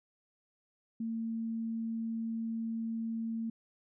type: tone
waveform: sine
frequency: 226.5 Hz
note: A#3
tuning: 50 cents flat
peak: -33 dBFS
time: 1-3.5 s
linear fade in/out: 5 ms
effects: none

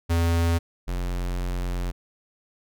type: tone pair in turn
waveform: square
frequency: 84.2 / 44.6 Hz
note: E2 / F1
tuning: +37 / +37 cents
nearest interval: major seventh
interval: 1100 cents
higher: first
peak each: -20 / -26 dBFS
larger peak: first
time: 0.09-0.59 / 0.87-1.92 s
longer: second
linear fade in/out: 20 ms
effects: none

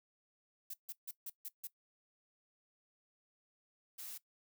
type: noise bursts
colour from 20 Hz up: violet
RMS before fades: -44 dBFS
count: 6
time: 0.7-1.672 s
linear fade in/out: 5 ms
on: 37 ms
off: 150 ms
type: noise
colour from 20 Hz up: blue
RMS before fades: -47 dBFS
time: 3.98-4.18 s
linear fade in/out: 10 ms
effects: noise-tail reverb RT60 0.1 s tail -18 dB re dry

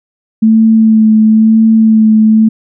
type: tone with vibrato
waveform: sine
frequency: 220 Hz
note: A3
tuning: in tune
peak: -3 dBFS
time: 0.42-2.49 s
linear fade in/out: 10 ms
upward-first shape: sine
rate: 1 Hz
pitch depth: 20 cents each way
effects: none

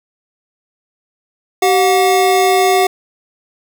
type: tone pair together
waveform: square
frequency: 383.2 / 723.4 Hz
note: G4 / F#5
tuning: -39 / -39 cents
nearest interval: major seventh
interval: 1100 cents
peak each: -13 dBFS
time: 1.62-2.87 s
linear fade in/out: 5 ms
effects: none

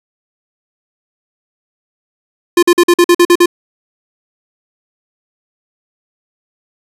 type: tone bursts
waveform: square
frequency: 349.2 Hz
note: F4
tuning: in tune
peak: -5 dBFS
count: 9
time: 2.57-3.459 s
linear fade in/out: 5 ms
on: 57 ms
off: 47 ms
effects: resampled to 32000 Hz

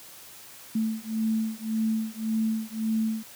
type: beating tone pair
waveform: sine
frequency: 220 / 221.8 Hz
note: A3 / A3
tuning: 0 / +14 cents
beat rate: 1.8 Hz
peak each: -28 dBFS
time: 0.75-3.23 s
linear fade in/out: 5 ms
effects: white hiss -47 dBFS RMS until 3.35 s + high-pass 60 Hz 12 dB/octave

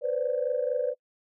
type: tone cluster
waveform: sine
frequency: 493 / 517 / 582 Hz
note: B4 / C5 / D5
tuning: -3 / -21 / -16 cents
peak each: -29 dBFS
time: 0.01-0.95 s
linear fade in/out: 50 ms
effects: noise-tail reverb RT60 0.1 s tail -26 dB re dry + tanh soft clip ceiling -16 dBFS

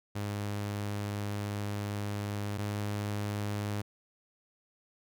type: tone pair in turn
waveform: sawtooth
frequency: 102.6 / 103.31 Hz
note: G#2 / G#2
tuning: -21 / -9 cents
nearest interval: unison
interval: 12 cents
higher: second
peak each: -29 / -28 dBFS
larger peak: second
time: 0.15-2.58 / 2.58-3.82 s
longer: first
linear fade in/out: 10 ms
effects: none

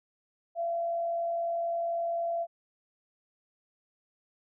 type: tone with frequency modulation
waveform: sine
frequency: 679 Hz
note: F5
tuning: 49 cents flat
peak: -28 dBFS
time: 0.55-2.47 s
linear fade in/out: 50 ms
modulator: 51.1 Hz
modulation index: 0.22
effects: none

